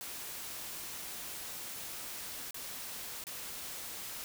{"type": "noise with dropouts", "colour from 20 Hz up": "white", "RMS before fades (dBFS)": -43, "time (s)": [0.01, 4.24], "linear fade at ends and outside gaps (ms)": 0, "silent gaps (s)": [[2.508, 2.544], [3.239, 3.268]], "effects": []}